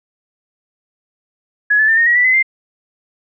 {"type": "tone with pitch steps", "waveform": "sine", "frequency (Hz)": [1684, 1737.4, 1792.4, 1849.2, 1907.8, 1968.2, 2031, 2095], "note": ["G#6", "A6", "A6", "A#6", "A#6", "B6", "B6", "C7"], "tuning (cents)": [24, -22, 32, -14, 40, -6, 48, 2], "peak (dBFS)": -9, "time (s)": [1.7, 2.428], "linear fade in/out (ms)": 10, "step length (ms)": 91, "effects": []}